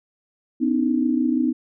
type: tone cluster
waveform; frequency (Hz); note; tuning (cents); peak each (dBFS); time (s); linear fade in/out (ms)
sine; 252.3 / 287 / 313; B3 / D4 / D#4; +37 / -40 / +10; -20 / -26 / -22; 0.6-1.53; 20
effects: none